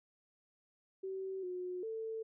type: tone with pitch steps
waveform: sine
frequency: 382.1 / 362.4 / 445.2 Hz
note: G4 / F#4 / A4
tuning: -44 / -36 / +20 cents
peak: -38 dBFS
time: 1.03-2.23 s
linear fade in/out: 10 ms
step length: 400 ms
effects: none